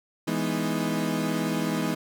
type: chord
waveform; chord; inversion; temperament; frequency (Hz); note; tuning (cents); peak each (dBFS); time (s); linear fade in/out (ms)
35% pulse; E major seventh; none; equal; 164.81 / 207.7 / 246.9 / 311.1; E3 / G#3 / B3 / D#4; 0 / 0 / 0 / 0; -29; 0.27-1.95; 10
effects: none